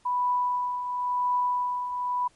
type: tone with tremolo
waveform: sine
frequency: 987.8 Hz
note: B5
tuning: in tune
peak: -21 dBFS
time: 0.05-2.28 s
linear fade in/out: 10 ms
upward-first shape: triangle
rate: 0.95 Hz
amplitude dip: 60%
effects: pink hiss -62 dBFS RMS until 2.35 s + MP3 48 kbps